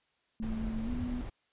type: tone with pitch glide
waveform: sine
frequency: 221.5 to 245.8 Hz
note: A3 to B3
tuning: +12 to -8 cents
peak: -34 dBFS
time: 0.4-1.21 s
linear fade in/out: 0 ms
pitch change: +180 cents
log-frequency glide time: 0.84-0.9 s
type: noise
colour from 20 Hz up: brown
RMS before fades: -38 dBFS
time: 0.42-1.3 s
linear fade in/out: 10 ms
type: tone with exponential growth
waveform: sine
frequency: 94 Hz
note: F#2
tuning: 28 cents sharp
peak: -28 dBFS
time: 0.95-1.04 s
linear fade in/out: 0 ms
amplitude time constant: 19 ms
effects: white hiss -74 dBFS RMS until 1.52 s + resampled to 8000 Hz

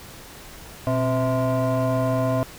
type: tone with frequency modulation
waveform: sine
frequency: 264.2 Hz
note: C4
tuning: 17 cents sharp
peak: -17 dBFS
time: 0.87-2.43 s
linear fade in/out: 0 ms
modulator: 386 Hz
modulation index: 1.6
effects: tanh soft clip ceiling -17 dBFS + pink hiss -42 dBFS RMS until 2.58 s

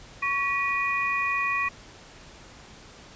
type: tone cluster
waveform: sine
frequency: 1117 / 1929 / 2459 Hz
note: C#6 / B6 / D#7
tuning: +13 / -41 / -21 cents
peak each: -28 / -29 / -27 dBFS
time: 0.22-1.69 s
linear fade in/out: 10 ms
effects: pink hiss -48 dBFS RMS until 3.15 s + resampled to 16000 Hz

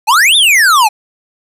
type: exponential two-way sweep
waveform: square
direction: up then down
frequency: 803 to 3729 to 803 Hz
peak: -6 dBFS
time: 0.07-0.89 s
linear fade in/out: 20 ms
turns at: 0.36 s
effects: resampled to 32000 Hz + 7-bit

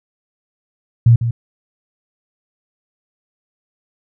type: tone with echo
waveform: sine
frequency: 117.1 Hz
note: A#2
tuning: 8 cents sharp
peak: -5 dBFS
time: 1.06-1.16 s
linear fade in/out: 5 ms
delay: 150 ms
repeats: 1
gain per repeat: -10 dB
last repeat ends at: 1.31 s
effects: none

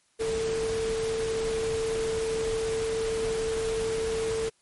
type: tone in noise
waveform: sine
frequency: 447.3 Hz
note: A4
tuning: 28 cents sharp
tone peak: -26 dBFS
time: 0.19-4.5 s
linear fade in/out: 20 ms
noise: pink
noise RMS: -36 dBFS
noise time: 0.19-4.5 s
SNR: +7 dB
effects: white hiss -67 dBFS RMS until 4.61 s + MP3 48 kbps

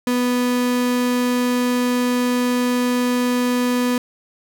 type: tone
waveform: 35% pulse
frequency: 246.9 Hz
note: B3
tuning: in tune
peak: -15 dBFS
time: 0.07-3.98 s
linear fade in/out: 2 ms
effects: none

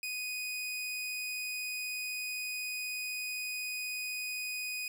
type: tone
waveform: sawtooth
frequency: 2489 Hz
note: D#7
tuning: in tune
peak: -32 dBFS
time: 0.03-4.88 s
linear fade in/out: 2 ms
effects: none

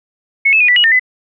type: tone with pitch steps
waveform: sine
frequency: 2196 / 2609 / 2459 / 1968 / 2907 / 1815 / 2013 Hz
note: C#7 / E7 / D#7 / B6 / F#7 / A#6 / B6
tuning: -17 / -18 / -21 / -7 / -31 / -47 / +33 cents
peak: -7 dBFS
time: 0.45-0.996 s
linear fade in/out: 10 ms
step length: 78 ms
effects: none

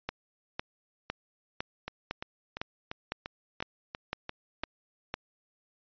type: two click trains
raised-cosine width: 0.3 ms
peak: -16 / -20 dBFS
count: 11 / 9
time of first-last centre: 0.09-5.141 / 1.88-4.639 s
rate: 1.98 / 2.9 Hz
effects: resampled to 11025 Hz

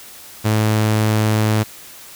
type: tone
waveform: sawtooth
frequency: 108.1 Hz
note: A2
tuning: 30 cents flat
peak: -10 dBFS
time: 0.44-1.64 s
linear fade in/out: 20 ms
effects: white hiss -39 dBFS RMS until 2.15 s

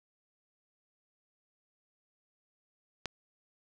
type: click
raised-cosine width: 0.2 ms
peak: -17 dBFS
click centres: 3.057 s
effects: none

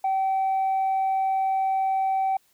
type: tone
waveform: sine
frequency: 769 Hz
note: G5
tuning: 33 cents flat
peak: -19 dBFS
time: 0.04-2.37 s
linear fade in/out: 5 ms
effects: tanh soft clip ceiling -19 dBFS + white hiss -64 dBFS RMS until 2.53 s

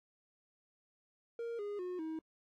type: tone with pitch steps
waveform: triangle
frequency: 466.2 / 410.6 / 361.6 / 318.4 Hz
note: A#4 / G#4 / F#4 / D#4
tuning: 0 / -20 / -40 / +40 cents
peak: -36 dBFS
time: 1.39-2.19 s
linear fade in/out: 2 ms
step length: 200 ms
effects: AAC 48 kbps

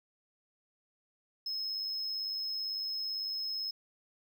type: tone with amplitude modulation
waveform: triangle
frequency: 5170 Hz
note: E8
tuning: 34 cents flat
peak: -31 dBFS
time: 1.46-3.71 s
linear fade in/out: 5 ms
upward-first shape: sine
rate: 97.9 Hz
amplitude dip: 35%
effects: none

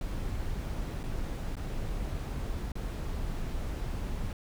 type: noise with dropouts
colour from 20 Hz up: brown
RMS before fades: -34 dBFS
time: 0.01-4.33 s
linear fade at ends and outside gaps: 2 ms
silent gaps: 1.033-1.037 / 1.555-1.567 / 2.719-2.754 s
effects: none

